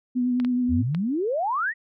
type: tone with vibrato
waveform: sine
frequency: 247.9 Hz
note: B3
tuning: 7 cents sharp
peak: -20 dBFS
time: 0.15-0.83 s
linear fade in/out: 20 ms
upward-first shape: triangle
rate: 9.5 Hz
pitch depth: 30 cents each way
type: clicks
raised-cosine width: 0.3 ms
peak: -20 dBFS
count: 3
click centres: 0.4 / 0.448 / 0.948 s
type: exponential sweep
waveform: sine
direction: up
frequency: 69.3 to 1975.5 Hz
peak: -22 dBFS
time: 0.68-1.74 s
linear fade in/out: 50 ms
effects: none